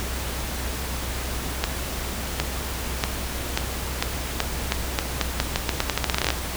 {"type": "accelerating click train", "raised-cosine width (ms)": 0.2, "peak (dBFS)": -3, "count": 24, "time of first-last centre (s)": [1.64, 6.304], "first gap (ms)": 760, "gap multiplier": 0.84, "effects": ["added 63 Hz sine -31 dBFS peak until 6.56 s", "pink hiss -31 dBFS RMS until 6.56 s"]}